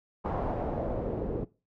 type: noise with low-pass filter sweep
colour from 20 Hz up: pink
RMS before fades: -32 dBFS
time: 0.24-1.45 s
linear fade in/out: 20 ms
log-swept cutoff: 860 to 420 Hz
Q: 2
effects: noise-tail reverb RT60 0.3 s tail -20 dB re dry